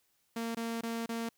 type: tone with dropouts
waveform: sawtooth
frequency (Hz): 229.8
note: A#3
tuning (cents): -25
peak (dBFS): -30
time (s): 0.36-1.29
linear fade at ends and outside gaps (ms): 5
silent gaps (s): 0.549-0.569 / 0.811-0.832 / 1.061-1.09
effects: white hiss -74 dBFS RMS until 1.37 s